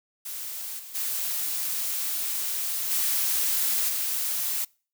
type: noise with level steps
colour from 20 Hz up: blue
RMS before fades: -35 / -42 / -29 / -25 / -28 dBFS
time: 0.25-4.65 s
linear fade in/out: 10 ms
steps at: 0.78 / 0.94 / 2.9 / 3.88 s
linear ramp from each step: 20 ms
effects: noise-tail reverb RT60 0.4 s tail -26 dB re dry